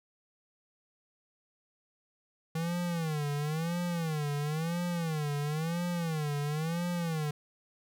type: tone with vibrato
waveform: square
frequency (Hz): 159.4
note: D#3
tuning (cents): +42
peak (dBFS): -31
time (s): 2.55-7.31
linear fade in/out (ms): 5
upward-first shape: sine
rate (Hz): 0.98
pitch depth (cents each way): 170
effects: none